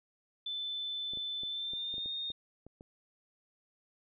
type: tone with pitch glide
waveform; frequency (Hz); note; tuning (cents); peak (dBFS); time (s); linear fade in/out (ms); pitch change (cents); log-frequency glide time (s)
sine; 3520 to 3678; A7 to A#7; 0 to -24; -35; 0.46-2.32; 5; +76; 1.48-2.1
type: clicks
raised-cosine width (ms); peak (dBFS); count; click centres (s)
2; -37; 10; 1.135 / 1.173 / 1.434 / 1.735 / 1.941 / 1.981 / 2.059 / 2.303 / 2.666 / 2.809
effects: none